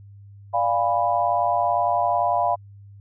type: chord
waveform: sine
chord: D diminished seventh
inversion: none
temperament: equal with one note detuned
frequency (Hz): 587.3 / 698.5 / 816.3 / 987.8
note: D5 / F5 / Ab5 / Cb6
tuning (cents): 0 / 0 / -30 / 0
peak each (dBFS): -27 / -21 / -26 / -24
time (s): 0.53-2.56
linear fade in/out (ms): 20
effects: added 100 Hz sine -42 dBFS peak until 3 s

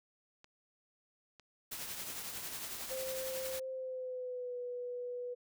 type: clicks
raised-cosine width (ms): 0.2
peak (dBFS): -38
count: 6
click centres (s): 0.444 / 1.397 / 1.796 / 2.274 / 2.486 / 2.583
type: noise with tremolo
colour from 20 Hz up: white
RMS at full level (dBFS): -41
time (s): 1.71-3.6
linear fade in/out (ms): 10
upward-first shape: triangle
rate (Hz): 11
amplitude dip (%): 45
type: tone with pitch glide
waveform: sine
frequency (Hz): 523.3 to 491.1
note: C5 to B4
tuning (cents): 0 to -10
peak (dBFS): -38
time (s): 2.9-5.35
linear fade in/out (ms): 20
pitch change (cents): -110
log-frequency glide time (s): 3.69-4.57
effects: none

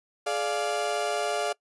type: chord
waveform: 35% pulse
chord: D diminished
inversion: second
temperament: equal with one note detuned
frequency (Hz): 422.1 / 587.3 / 698.5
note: Ab4 / D5 / F5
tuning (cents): +28 / 0 / 0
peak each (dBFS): -30 / -29 / -28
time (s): 0.26-1.53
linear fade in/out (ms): 10
effects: noise-tail reverb RT60 0.1 s tail -23 dB re dry + resampled to 24000 Hz

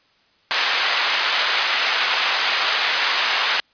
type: band-pass noise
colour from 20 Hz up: white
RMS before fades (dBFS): -20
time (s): 0.51-3.6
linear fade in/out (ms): 0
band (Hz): 880 to 3500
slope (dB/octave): 12
effects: white hiss -59 dBFS RMS until 3.73 s + resampled to 11025 Hz

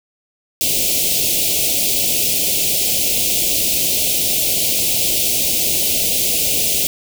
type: band-stop noise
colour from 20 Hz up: white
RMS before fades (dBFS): -17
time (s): 0.61-6.87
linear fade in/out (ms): 0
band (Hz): 690 to 2400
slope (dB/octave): 48
effects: none

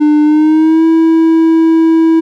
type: tone with pitch glide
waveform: triangle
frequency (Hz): 300 to 325.3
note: D4 to E4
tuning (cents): +37 to -23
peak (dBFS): -3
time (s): 0-2.21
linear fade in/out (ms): 20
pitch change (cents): +140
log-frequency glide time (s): 0.23-0.85
effects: none

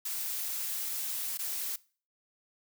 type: noise with dropouts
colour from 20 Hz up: blue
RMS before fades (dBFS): -35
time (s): 0.05-1.76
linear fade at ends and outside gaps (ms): 5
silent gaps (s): 1.375-1.39
effects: noise-tail reverb RT60 0.4 s tail -21 dB re dry

